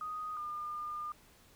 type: tone pair in turn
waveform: sine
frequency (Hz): 1244.5 / 1207.7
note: D#6 / D6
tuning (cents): 0 / +48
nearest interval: minor second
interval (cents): 52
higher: first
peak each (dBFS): -37 / -37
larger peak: neither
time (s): 0.01-0.37 / 0.37-1.12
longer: second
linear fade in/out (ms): 2
effects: pink hiss -62 dBFS RMS until 1.55 s